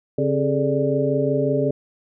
sine tone cluster, 139.8 / 267.1 / 410.1 / 435.6 / 587 Hz, C#3 / C4 / G#4 / A4 / D5, +15 / +36 / -22 / -17 / -1 cents, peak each -24 dBFS, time 0.18-1.71 s, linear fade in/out 5 ms, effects none

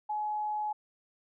sine tone, 846 Hz, G#5, 32 cents sharp, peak -30 dBFS, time 0.09-0.73 s, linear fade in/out 10 ms, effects none

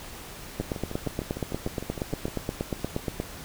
two click trains, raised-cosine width 2 ms, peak -20 / -14 dBFS, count 12 / 23, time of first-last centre 0.61-2.282 / 0.6-3.2 s, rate 6.58 / 8.46 Hz, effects pink hiss -42 dBFS RMS until 3.44 s

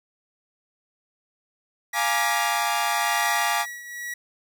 sawtooth chord, Bb dominant seventh, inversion second, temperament equal, 698.5 / 830.6 / 932.3 / 1174.7 Hz, F5 / Ab5 / Bb5 / D6, 0 / 0 / 0 / 0 cents, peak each -25 / -22 / -27 / -24 dBFS, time 1.93-3.66 s, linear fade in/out 50 ms
45% pulse tone with tremolo, 1926 Hz, B6, 44 cents flat, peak -25 dBFS, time 1.93-4.14 s, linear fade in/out 5 ms, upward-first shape triangle, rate 0.92 Hz, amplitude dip 80%
effects none

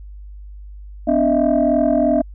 sine tone cluster, 251.4 / 291.9 / 625 / 668 Hz, B3 / D4 / D#5 / E5, +31 / -10 / +8 / +23 cents, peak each -18 dBFS, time 1.07-2.22 s, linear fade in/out 10 ms, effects tanh soft clip ceiling -5 dBFS + added 50 Hz sine -33 dBFS peak until 2.34 s

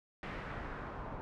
pink noise with low-pass filter sweep, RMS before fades -43 dBFS, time 0.23-1.21 s, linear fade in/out 0 ms, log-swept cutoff 2100 to 1000 Hz, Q 1.5, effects none

